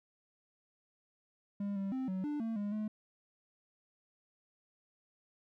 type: tone with pitch steps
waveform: triangle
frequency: 201.5 / 195.6 / 261.2 / 187.7 / 295.3 / 225.7 / 204.8 / 213.8 Hz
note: G3 / G3 / C4 / F#3 / D4 / A3 / G#3 / A3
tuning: +48 / -4 / -3 / +25 / +10 / +44 / -24 / -49 cents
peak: -32 dBFS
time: 1.6-2.88 s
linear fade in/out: 5 ms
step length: 160 ms
effects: none